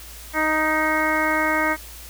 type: harmonic tone with a mistuned harmonic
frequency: 311.1 Hz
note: D#4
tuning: in tune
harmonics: 1 / 2 / 3 / 4 / 5 / 6 / 7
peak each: -26 / -26 / -26 / -26 / -26 / -26 / -26 dBFS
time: 0.33-1.77 s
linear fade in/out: 50 ms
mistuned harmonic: 6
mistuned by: +18 cents
effects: added 57 Hz sine -41 dBFS peak until 2.09 s + white hiss -41 dBFS RMS until 2.09 s